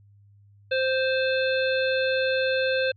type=harmonic tone with a mistuned harmonic; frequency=523 Hz; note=C5; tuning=1 cent flat; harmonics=1 / 3 / 5 / 7 / 8; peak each=-23 / -28 / -31 / -34 / -36 dBFS; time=0.71-2.92 s; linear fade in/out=10 ms; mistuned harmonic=7; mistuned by=-44 cents; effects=added 101 Hz sine -52 dBFS peak until 2.96 s